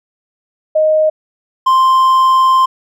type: tone pair in turn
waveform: sine / triangle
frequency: 622.3 / 1046.6 Hz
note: D#5 / C6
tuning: 0 / 0 cents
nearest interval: major sixth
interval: 900 cents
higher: second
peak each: -8 / -5 dBFS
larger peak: second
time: 0.75-1.1 / 1.66-2.66 s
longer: second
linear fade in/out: 10 ms
effects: none